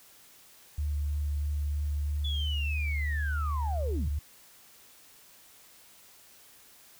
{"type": "tone with vibrato", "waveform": "sine", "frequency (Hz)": 73.42, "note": "D2", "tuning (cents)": 0, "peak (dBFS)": -27, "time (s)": [0.78, 4.19], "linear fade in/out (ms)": 5, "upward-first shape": "sine", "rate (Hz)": 3.1, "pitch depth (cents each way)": 11}
{"type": "linear sweep", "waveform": "sine", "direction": "down", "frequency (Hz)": [3463, 49], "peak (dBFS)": -33, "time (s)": [2.24, 4.11], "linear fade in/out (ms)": 10}
{"effects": ["tanh soft clip ceiling -21 dBFS", "white hiss -56 dBFS RMS until 6.99 s"]}